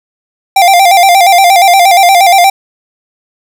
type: tone with vibrato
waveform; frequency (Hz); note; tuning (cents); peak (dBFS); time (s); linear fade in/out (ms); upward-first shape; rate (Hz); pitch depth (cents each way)
square; 740; F#5; 0; -3; 0.56-2.5; 5; square; 8.5; 94
effects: none